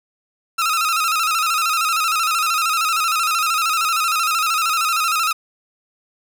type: tone with vibrato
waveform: sawtooth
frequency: 1300 Hz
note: E6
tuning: 24 cents flat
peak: -13 dBFS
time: 0.58-5.33 s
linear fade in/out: 10 ms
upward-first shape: square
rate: 13 Hz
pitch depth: 66 cents each way
effects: none

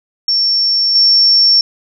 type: tone with level steps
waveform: sine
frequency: 5450 Hz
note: F8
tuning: 43 cents flat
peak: -10 / -6 dBFS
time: 0.28-1.61 s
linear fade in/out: 2 ms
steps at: 0.95 s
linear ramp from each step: 5 ms
effects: none

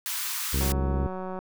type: high-pass noise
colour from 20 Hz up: white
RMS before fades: -31 dBFS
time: 0.06-0.72 s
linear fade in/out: 0 ms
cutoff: 920 Hz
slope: 48 dB/octave
type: harmonic tone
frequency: 67.8 Hz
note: C#2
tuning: 38 cents flat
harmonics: 1 / 2 / 3 / 4 / 5 / 6 / 7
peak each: -25 / -31 / -35 / -37 / -39 / -41 / -42 dBFS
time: 0.53-1.07 s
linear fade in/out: 5 ms
type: click train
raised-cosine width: 1 ms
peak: -22 dBFS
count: 146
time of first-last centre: 0.61-1.39 s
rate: 186 Hz
effects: none

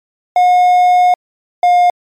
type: tone pair in turn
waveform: triangle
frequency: 721 / 711.5 Hz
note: F#5 / F5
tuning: -45 / +32 cents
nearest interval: unison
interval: 23 cents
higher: first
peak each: -4 dBFS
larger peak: neither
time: 0.36-1.14 / 1.63-1.9 s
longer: first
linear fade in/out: 2 ms
effects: MP3 96 kbps

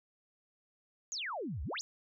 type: exponential two-way sweep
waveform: sine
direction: down then up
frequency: 7020 to 60 to 7020 Hz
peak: -36 dBFS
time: 1.12-1.81 s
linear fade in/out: 0 ms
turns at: 1.63 s
effects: none

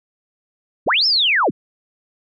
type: linear two-way sweep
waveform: sine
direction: up then down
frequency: 35.54 to 5450 to 80.3 Hz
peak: -13 dBFS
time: 0.86-1.51 s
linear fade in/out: 20 ms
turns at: 1.06 s
effects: none

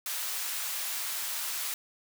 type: high-pass noise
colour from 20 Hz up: white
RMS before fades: -34 dBFS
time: 0.06-1.74 s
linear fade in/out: 2 ms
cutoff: 870 Hz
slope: 12 dB/octave
effects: none

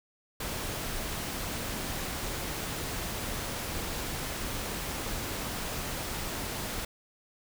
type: noise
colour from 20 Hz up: pink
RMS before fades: -35 dBFS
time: 0.4-6.85 s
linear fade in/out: 5 ms
effects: none

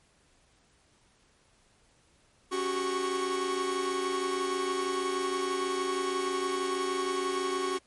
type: tone cluster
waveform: 45% pulse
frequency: 277.6 / 371.3 / 397.6 / 1103 Hz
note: C#4 / F#4 / G4 / C#6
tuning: +3 / +6 / +25 / -9 cents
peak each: -39 / -31 / -37 / -34 dBFS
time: 2.51-7.79 s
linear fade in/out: 20 ms
effects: pink hiss -65 dBFS RMS until 7.86 s + MP3 48 kbps

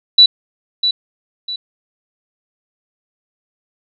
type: tone with echo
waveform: sine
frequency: 3951 Hz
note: B7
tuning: in tune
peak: -3 dBFS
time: 0.18-0.26 s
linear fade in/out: 5 ms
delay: 650 ms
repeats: 2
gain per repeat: -9 dB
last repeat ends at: 1.56 s
effects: none

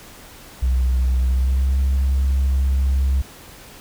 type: tone with pitch glide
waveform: sine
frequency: 63.3 to 67.06 Hz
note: B1 to C2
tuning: +43 to +43 cents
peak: -13 dBFS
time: 0.62-3.22 s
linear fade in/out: 10 ms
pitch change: +100 cents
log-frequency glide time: 1.22-1.73 s
effects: tanh soft clip ceiling -13 dBFS + pink hiss -42 dBFS RMS until 3.8 s

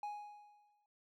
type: tone with exponential decay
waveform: triangle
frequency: 830.6 Hz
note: G#5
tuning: in tune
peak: -36 dBFS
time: 0.03-0.86 s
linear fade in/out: 2 ms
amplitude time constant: 180 ms
effects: none

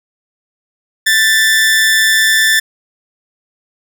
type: tone with amplitude modulation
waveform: sawtooth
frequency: 1765 Hz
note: A6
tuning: 5 cents sharp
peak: -3 dBFS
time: 1.06-2.6 s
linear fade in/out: 10 ms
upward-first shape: sine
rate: 209 Hz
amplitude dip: 45%
effects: none

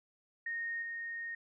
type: tone with level steps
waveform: sine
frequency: 1853 Hz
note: A#6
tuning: 11 cents flat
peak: -35 / -38 dBFS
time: 0.46-1.35 s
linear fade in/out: 5 ms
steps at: 0.82 s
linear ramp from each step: 5 ms
effects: none

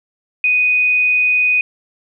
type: tone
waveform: sine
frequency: 2489 Hz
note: D#7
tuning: in tune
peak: -11 dBFS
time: 0.44-1.61 s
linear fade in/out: 2 ms
effects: none

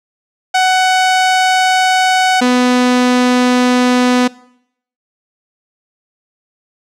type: tone pair in turn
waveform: sawtooth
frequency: 746 / 248.9 Hz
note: F#5 / B3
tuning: +14 / +14 cents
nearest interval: octave + perfect fifth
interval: 1900 cents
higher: first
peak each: -5 dBFS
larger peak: neither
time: 0.54-2.41 / 2.41-4.28 s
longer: neither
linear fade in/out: 10 ms
effects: noise-tail reverb RT60 0.7 s tail -21 dB re dry + low-pass 7000 Hz 12 dB/octave

